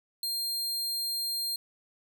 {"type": "tone", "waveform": "sawtooth", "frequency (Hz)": 4200, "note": "C8", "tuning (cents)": 6, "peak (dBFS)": -27, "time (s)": [0.23, 1.56], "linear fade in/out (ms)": 2, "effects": []}